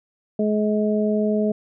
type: harmonic tone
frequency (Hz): 211.9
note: G#3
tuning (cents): +35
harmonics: 1 / 2 / 3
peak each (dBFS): -20 / -23 / -25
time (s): 0.39-1.52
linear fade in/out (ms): 5
effects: none